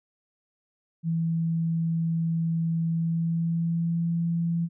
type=tone with pitch glide; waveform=sine; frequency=164.81 to 168.37 Hz; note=E3 to E3; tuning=0 to +37 cents; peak=-23 dBFS; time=1.03-4.69 s; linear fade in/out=50 ms; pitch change=+37 cents; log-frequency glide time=2.87-4.09 s; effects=none